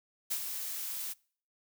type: noise with ADSR envelope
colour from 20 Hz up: blue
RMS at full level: -32 dBFS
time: 0.3-1.14 s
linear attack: 16 ms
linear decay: 75 ms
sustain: -6 dB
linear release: 23 ms
effects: noise-tail reverb RT60 0.5 s tail -25 dB re dry

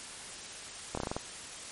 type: slowing click train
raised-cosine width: 1 ms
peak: -19 dBFS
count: 7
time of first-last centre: 0.95-1.165 s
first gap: 24 ms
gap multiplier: 1.16
effects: white hiss -44 dBFS RMS until 1.71 s + MP3 48 kbps

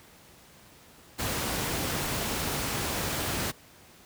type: noise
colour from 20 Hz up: pink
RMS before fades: -30 dBFS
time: 1.18-3.52 s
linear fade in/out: 20 ms
effects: pink hiss -54 dBFS RMS until 4.05 s + high-pass 60 Hz 12 dB/octave

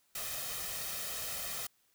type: noise with comb filter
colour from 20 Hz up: white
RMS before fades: -39 dBFS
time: 0.15-1.67 s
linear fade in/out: 5 ms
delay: 1.6 ms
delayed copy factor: +0.6
effects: white hiss -72 dBFS RMS until 1.94 s

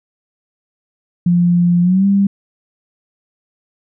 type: tone with pitch glide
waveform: sine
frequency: 174.61 to 198.27 Hz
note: F3 to G3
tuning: 0 to +20 cents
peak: -9 dBFS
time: 1.26-2.27 s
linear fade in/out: 5 ms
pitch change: +220 cents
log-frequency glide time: 1.82-2.06 s
effects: none

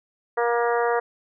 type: harmonic tone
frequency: 236.8 Hz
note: A#3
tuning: 27 cents sharp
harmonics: 2 / 3 / 4 / 5 / 6 / 7 / 8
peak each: -22 / -26 / -28 / -30 / -32 / -33 / -34 dBFS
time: 0.37-1 s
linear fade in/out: 10 ms
effects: none

